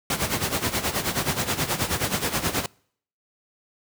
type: noise with tremolo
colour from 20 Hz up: pink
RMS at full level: -22 dBFS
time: 0.1-2.66 s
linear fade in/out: 2 ms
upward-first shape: sine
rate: 9.4 Hz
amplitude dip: 75%
effects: noise-tail reverb RT60 0.6 s tail -26 dB re dry + high-pass 80 Hz 12 dB/octave